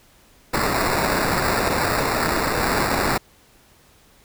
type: noise with sample-and-hold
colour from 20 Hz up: white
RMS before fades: -21 dBFS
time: 0.53-3.18 s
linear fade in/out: 10 ms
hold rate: 3150 Hz
effects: pink hiss -54 dBFS RMS until 4.24 s